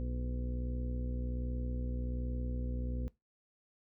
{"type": "harmonic tone with a mistuned harmonic", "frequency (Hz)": 61.3, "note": "B1", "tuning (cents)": -12, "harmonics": [1, 2, 3, 4, 5, 6, 7, 8], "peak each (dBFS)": [-35, -43, -52, -43, -56, -57, -56, -50], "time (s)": [0, 3.08], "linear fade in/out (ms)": 0, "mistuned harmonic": 8, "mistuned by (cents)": 46, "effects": ["noise-tail reverb RT60 0.2 s tail -20 dB re dry"]}